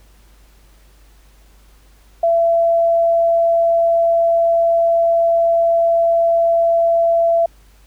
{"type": "tone", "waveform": "sine", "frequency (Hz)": 672, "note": "E5", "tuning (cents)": 33, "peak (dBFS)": -11, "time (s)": [2.23, 7.46], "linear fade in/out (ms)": 5, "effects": ["added 50 Hz sine -46 dBFS peak until 7.86 s", "pink hiss -54 dBFS RMS until 7.86 s"]}